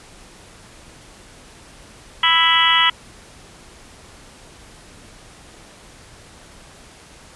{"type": "harmonic tone", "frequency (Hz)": 329.6, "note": "E4", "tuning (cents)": 0, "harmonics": [3, 4, 5, 6, 7, 8, 9, 10], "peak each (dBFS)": [-20, -20, -28, -18, -29, -27, -18, -19], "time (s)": [2.23, 2.9], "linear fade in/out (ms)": 5, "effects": ["pink hiss -44 dBFS RMS until 7.35 s", "resampled to 24000 Hz"]}